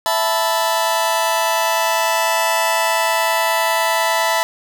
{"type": "chord", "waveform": "sawtooth", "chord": "E suspended fourth", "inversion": "none", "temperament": "just", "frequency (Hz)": [659.3, 879, 988.9], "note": ["E5", "A5", "B5"], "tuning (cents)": [0, -2, 2], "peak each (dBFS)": -16, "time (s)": [0.06, 4.43], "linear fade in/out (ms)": 0, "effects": []}